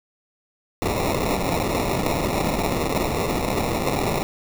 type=noise with sample-and-hold; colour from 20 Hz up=blue; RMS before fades=-23 dBFS; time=0.82-4.23 s; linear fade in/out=0 ms; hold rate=1575 Hz; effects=none